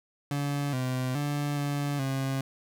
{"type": "tone with pitch steps", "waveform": "30% pulse", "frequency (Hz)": [143, 128.2, 145.2, 143.6, 134.6], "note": ["D3", "C3", "D3", "D3", "C3"], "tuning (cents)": [-46, -35, -19, -39, 49], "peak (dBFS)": -25, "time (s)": [0.31, 2.41], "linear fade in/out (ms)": 2, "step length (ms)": 420, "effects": []}